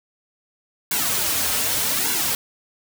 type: noise with flanger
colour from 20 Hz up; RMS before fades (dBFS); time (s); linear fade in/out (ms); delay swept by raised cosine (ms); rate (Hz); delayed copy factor
white; -22; 0.91-2.35; 2; 1.6 to 6; 0.84; -1
effects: none